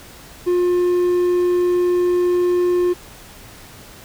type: tone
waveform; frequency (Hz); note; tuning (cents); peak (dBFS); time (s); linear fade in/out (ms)
triangle; 355.7; F4; +32; -12; 0.46-2.94; 20
effects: pink hiss -41 dBFS RMS until 4.04 s